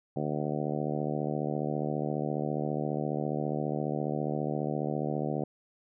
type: harmonic tone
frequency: 74.7 Hz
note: D2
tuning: 30 cents sharp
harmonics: 2 / 3 / 4 / 5 / 6 / 7 / 8 / 9 / 10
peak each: -34 / -36 / -37 / -38 / -39 / -39 / -40 / -41 / -41 dBFS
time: 0.16-5.44 s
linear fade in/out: 5 ms
effects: none